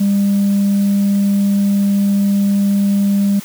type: tone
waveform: sine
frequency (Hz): 200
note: G3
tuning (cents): +35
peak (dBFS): -9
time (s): 0-3.4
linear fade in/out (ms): 10
effects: tanh soft clip ceiling -9 dBFS + white hiss -35 dBFS RMS until 3.44 s